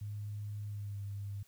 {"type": "tone with pitch glide", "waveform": "sine", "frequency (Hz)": [103.83, 100.64], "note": ["G#2", "G2"], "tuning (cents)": [0, 46], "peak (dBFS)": -38, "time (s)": [0.01, 1.43], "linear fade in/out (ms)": 5, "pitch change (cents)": -54, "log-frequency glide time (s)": [0.66, 0.99], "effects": ["white hiss -67 dBFS RMS until 1.47 s"]}